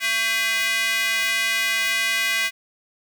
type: tone with high-pass filter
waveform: square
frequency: 224.6 Hz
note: A3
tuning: 36 cents sharp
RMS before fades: -22 dBFS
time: 0-2.51 s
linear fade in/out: 50 ms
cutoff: 2100 Hz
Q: 2.8
effects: none